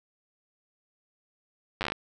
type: slowing click train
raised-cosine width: 0.3 ms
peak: -14 dBFS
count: 9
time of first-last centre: 1.81-1.921 s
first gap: 9 ms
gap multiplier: 1.12
effects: none